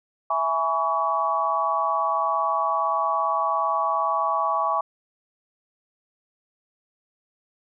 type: chord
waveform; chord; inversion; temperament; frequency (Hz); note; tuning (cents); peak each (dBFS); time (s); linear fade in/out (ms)
sine; C# minor seventh; first; equal with one note detuned; 659.3 / 830.6 / 987.8 / 1129.4; E5 / G#5 / B5 / C#6; 0 / 0 / 0 / +32; -28 / -27 / -29 / -23; 0.3-4.81; 5
effects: none